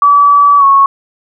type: tone with pitch glide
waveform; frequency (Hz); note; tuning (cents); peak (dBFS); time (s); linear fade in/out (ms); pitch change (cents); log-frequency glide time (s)
sine; 1148 to 1102.5; D6 to C#6; -40 to -10; -3; 0.02-0.86; 2; -70; 0.58-0.64
effects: none